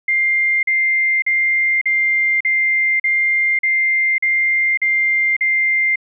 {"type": "tone bursts", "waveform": "sine", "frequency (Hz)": 2100, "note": "C7", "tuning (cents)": 6, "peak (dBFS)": -13, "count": 10, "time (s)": [0.08, 5.958], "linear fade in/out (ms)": 5, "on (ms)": 550, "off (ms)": 42, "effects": []}